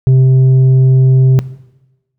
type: tone with tanh clipping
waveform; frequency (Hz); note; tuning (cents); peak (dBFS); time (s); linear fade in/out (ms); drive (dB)
sine; 130.81; C3; 0; -5; 0.07-1.39; 0; 4
effects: noise-tail reverb RT60 1.0 s tail -17 dB re dry